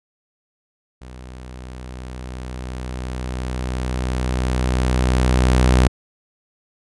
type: tone with level ramp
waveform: sawtooth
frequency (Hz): 62.9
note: B1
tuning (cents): +32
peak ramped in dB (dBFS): -32 to -7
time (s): 1.01-5.88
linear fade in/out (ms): 10
effects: resampled to 24000 Hz